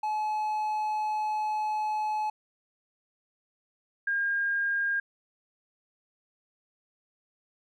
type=tone pair in turn; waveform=triangle / sine; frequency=855 / 1614 Hz; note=A5 / G#6; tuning=-50 / -50 cents; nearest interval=major seventh; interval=1100 cents; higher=second; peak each=-25 dBFS; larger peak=neither; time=0.03-2.3 / 4.07-5 s; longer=first; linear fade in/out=5 ms; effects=none